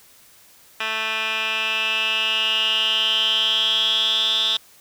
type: tone with band-pass filter sweep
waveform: 10% pulse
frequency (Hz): 220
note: A3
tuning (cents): 0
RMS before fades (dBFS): -21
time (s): 0.8-4.57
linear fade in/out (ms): 5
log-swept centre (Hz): 2300 to 3600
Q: 9.4
effects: white hiss -51 dBFS RMS until 4.8 s